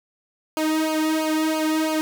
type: tone with flanger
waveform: sawtooth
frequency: 313.6 Hz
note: D#4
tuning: 14 cents sharp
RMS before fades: -22 dBFS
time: 0.57-2.01 s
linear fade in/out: 0 ms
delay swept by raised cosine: 0.53 to 1.93 ms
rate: 3 Hz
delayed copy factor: -0.85
effects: 9-bit